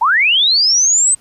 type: linear sweep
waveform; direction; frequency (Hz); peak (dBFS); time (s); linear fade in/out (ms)
sine; up; 830.6 to 8260; -9; 0.01-1.15; 10
effects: pink hiss -51 dBFS RMS until 1.2 s + resampled to 32000 Hz